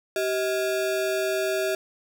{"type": "ring-modulated tone", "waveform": "square", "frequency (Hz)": 511, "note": "C5", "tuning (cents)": -41, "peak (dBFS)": -21, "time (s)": [0.16, 1.75], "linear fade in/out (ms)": 2, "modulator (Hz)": 126, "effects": []}